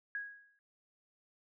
sine tone with exponential decay, 1653 Hz, G#6, 9 cents flat, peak -34 dBFS, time 0.15-0.59 s, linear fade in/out 1 ms, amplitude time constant 95 ms, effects none

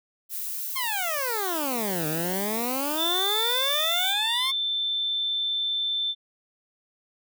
violet noise, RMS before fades -32 dBFS, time 0.29-4.15 s, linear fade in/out 50 ms
15% pulse exponential two-way sweep, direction down then up, 1100 to 151.1 to 1100 Hz, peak -21 dBFS, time 0.75-4.52 s, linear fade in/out 20 ms, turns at 2.07 s
sine tone, 3545 Hz, A7, 12 cents sharp, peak -24 dBFS, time 2.96-6.15 s, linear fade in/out 50 ms
effects none

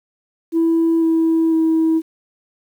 sine tone with pitch steps, 329.6 / 326 / 322.4 Hz, E4 / E4 / E4, 0 / -19 / -38 cents, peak -11 dBFS, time 0.52-2.02 s, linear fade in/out 50 ms, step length 500 ms, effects tanh soft clip ceiling -10 dBFS + 8-bit

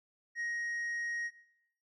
sine tone with tanh clipping, 1880 Hz, A#6, 14 cents sharp, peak -35 dBFS, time 0.35-1.31 s, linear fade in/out 50 ms, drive 3 dB, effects noise-tail reverb RT60 0.7 s tail -17 dB re dry

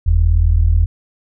sine tone pair together, 43.7 / 82.41 Hz, F1 / E2, +2 / 0 cents, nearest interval major seventh, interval 1098 cents, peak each -12 dBFS, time 0.06-0.86 s, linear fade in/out 10 ms, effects none

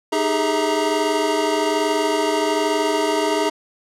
square tone cluster, 308.2 / 400.8 / 422 / 647 / 938 Hz, D#4 / G4 / G#4 / E5 / A#5, -16 / +38 / +28 / -32 / +11 cents, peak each -25 dBFS, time 0.12-3.5 s, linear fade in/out 10 ms, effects low-pass 9000 Hz 12 dB/octave

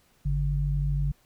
sine tone pair together, 50.58 / 143.6 Hz, G#1 / D3, -45 / -39 cents, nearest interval octave + tritone, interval 1806 cents, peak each -26 dBFS, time 0.25-1.12 s, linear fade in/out 10 ms, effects pink hiss -64 dBFS RMS until 1.25 s

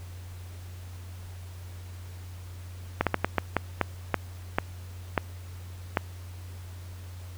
slowing click train, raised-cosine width 0.5 ms, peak -7 dBFS, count 11, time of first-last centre 3.01-5.972 s, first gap 57 ms, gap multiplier 1.34, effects added 90 Hz sine -39 dBFS peak until 7.37 s + pink hiss -52 dBFS RMS until 7.37 s

